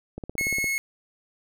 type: click train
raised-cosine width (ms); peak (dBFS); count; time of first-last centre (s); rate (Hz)
2; -21; 9; 0.18-0.642; 17.3
type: tone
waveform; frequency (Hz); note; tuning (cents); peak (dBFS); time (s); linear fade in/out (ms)
45% pulse; 2180; C#7; -29; -24; 0.38-0.78; 0
effects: none